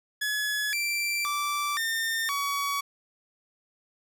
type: tone with pitch steps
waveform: sawtooth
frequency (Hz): 1698 / 2349 / 1167 / 1813 / 1130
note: G#6 / D7 / D6 / A#6 / C#6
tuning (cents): +38 / 0 / -11 / -49 / +33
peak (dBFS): -23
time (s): 0.21-2.81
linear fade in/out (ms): 10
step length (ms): 520
effects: none